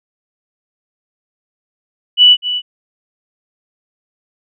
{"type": "tone with echo", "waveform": "sine", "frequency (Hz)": 2960, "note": "F#7", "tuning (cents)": 0, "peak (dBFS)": -3, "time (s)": [2.17, 2.37], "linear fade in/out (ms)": 50, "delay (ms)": 250, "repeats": 1, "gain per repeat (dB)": -12, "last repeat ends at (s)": 2.62, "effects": []}